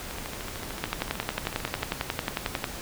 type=two click trains; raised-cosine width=0.3 ms; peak=-19 / -10 dBFS; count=24 / 21; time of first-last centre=0.11-1.826 / 0.84-2.642 s; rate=13.4 / 11.1 Hz; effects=pink hiss -38 dBFS RMS until 2.81 s